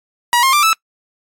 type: tone with pitch steps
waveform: sawtooth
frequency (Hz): 960 / 1065.2 / 1181.9 / 1311.4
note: B5 / C6 / D6 / E6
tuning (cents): -49 / +31 / +11 / -9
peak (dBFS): -6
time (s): 0.33-0.73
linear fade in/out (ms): 0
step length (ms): 100
effects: noise-tail reverb RT60 0.1 s tail -26 dB re dry + MP3 64 kbps